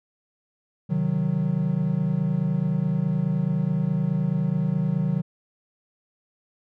triangle chord, C diminished, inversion none, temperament equal, 130.81 / 155.56 / 185 Hz, C3 / Eb3 / Gb3, 0 / 0 / 0 cents, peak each -27 / -22 / -23 dBFS, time 0.89-5.22 s, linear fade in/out 20 ms, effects none

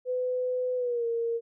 sine tone with pitch glide, 503 to 463.9 Hz, B4 to A#4, +32 to -8 cents, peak -26 dBFS, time 0.05-1.41 s, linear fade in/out 50 ms, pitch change -140 cents, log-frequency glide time 0.76-1.06 s, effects none

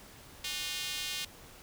square tone with high-pass filter, 164.81 Hz, E3, in tune, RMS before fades -37 dBFS, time 0.44-1.25 s, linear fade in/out 5 ms, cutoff 3100 Hz, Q 1.7, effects pink hiss -53 dBFS RMS until 1.62 s

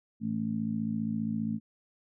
harmonic tone, 55 Hz, A1, in tune, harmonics 2 / 3 / 4 / 5, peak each -40 / -38 / -30 / -39 dBFS, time 0.2-1.6 s, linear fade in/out 50 ms, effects none

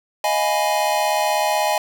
square chord, F half-diminished seventh, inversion third, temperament equal, 622.3 / 698.5 / 830.6 / 987.8 Hz, Eb5 / F5 / Ab5 / Cb6, 0 / 0 / 0 / 0 cents, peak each -23 / -27 / -21 / -27 dBFS, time 0.24-1.78 s, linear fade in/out 2 ms, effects none

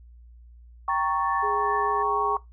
sine chord, G diminished, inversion none, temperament equal, 784 / 932.3 / 1108.7 Hz, G5 / Bb5 / Db6, 0 / 0 / 0 cents, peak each -29 / -29 / -24 dBFS, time 0.88-2.37 s, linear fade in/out 2 ms
sine tone with tremolo, 1760 Hz, A6, in tune, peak -31 dBFS, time 0.89-2.03 s, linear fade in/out 10 ms, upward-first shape triangle, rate 2.6 Hz, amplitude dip 70%
sine tone with vibrato, 415 Hz, G#4, 1 cent flat, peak -29 dBFS, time 1.42-2.37 s, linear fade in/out 20 ms, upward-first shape triangle, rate 6.7 Hz, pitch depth 12 cents each way
effects noise-tail reverb RT60 0.2 s tail -20 dB re dry + added 59 Hz sine -46 dBFS peak until 2.52 s

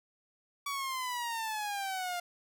sawtooth exponential sweep, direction down, 1143 to 698.5 Hz, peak -30 dBFS, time 0.66-2.2 s, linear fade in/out 5 ms, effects none

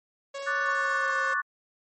sawtooth tone with pitch glide, 554.4 to 536.8 Hz, C#5 to C5, 0 to +44 cents, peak -30 dBFS, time 0.34-1.34 s, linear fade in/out 10 ms, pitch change -56 cents, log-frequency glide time 0.57-1.15 s
sine chord, D major seventh, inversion third, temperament equal, 1108.7 / 1174.7 / 1480 / 1760 Hz, C#6 / D6 / F#6 / A6, 0 / 0 / 0 / 0 cents, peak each -31 / -32 / -28 / -30 dBFS, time 0.46-1.42 s, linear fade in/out 20 ms
effects MP3 32 kbps

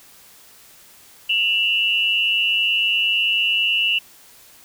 sine tone pair together, 2702 / 2911 Hz, E7 / F#7, +42 / -29 cents, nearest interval minor second, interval 129 cents, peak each -19 dBFS, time 1.29-3.99 s, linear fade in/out 10 ms, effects white hiss -48 dBFS RMS until 4.64 s

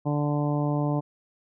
harmonic tone, 146.83 Hz, D3, in tune, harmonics 1 / 2 / 3 / 4 / 5 / 6 / 7, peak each -25 / -28 / -36 / -33 / -36 / -37 / -39 dBFS, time 0.05-1.01 s, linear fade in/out 20 ms, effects none

